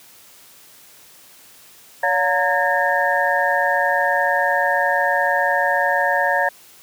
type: tone cluster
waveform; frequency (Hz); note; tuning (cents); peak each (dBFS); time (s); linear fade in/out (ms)
sine; 566 / 715 / 921 / 1647 / 1813; C#5 / F5 / A#5 / G#6 / A#6; +36 / +41 / -21 / -15 / -49; -22; 2.03-6.49; 5
effects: white hiss -47 dBFS RMS until 6.82 s + high-pass 80 Hz 12 dB/octave